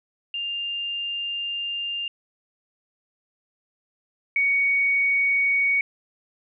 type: tone pair in turn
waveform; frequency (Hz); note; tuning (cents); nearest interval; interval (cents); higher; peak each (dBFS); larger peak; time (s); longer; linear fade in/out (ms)
sine; 2800 / 2237; F7 / C#7; +4 / +15; major third; 389; first; -26 / -18; second; 0.34-2.08 / 4.36-5.81; first; 2
effects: none